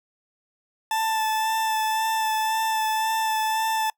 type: tone with vibrato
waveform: 40% pulse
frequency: 880 Hz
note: A5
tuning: in tune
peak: -21 dBFS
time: 0.91-3.9 s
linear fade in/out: 2 ms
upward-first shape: sine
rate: 1.9 Hz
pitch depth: 16 cents each way
effects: noise-tail reverb RT60 0.1 s tail -24 dB re dry